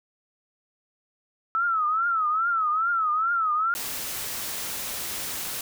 sine tone with vibrato, 1306 Hz, E6, 17 cents flat, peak -21 dBFS, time 1.55-3.74 s, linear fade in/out 0 ms, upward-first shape triangle, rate 2.4 Hz, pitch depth 150 cents each way
white noise, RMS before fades -32 dBFS, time 3.75-5.61 s, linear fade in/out 2 ms
effects none

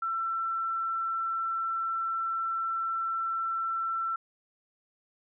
sine tone, 1342 Hz, E6, 31 cents sharp, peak -28 dBFS, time 0.02-4.16 s, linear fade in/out 5 ms, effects none

